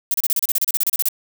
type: noise bursts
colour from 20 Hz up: violet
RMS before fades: -18 dBFS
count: 16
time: 0.11-1.086 s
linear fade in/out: 2 ms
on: 31 ms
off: 32 ms
effects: none